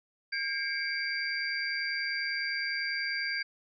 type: tone cluster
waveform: sine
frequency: 1611 / 2150 / 2300 / 4716 Hz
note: G6 / C7 / D7 / D8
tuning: +47 / +47 / -37 / +6 cents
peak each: -33 / -39 / -37 / -36 dBFS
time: 0.32-3.43 s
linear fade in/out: 10 ms
effects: none